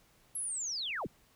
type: linear sweep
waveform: sine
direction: down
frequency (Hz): 11340 to 54.9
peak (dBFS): -34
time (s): 0.35-1.07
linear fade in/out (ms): 5
effects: pink hiss -66 dBFS RMS until 1.35 s